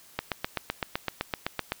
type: click train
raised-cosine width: 0.3 ms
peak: -11 dBFS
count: 13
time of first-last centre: 0.19-1.721 s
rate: 7.84 Hz
effects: white hiss -54 dBFS RMS until 1.8 s